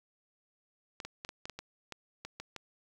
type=clicks; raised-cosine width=0.2 ms; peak=-24 dBFS; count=11; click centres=1.002 / 1.05 / 1.249 / 1.291 / 1.455 / 1.497 / 1.59 / 1.923 / 2.25 / 2.4 / 2.563 s; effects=9-bit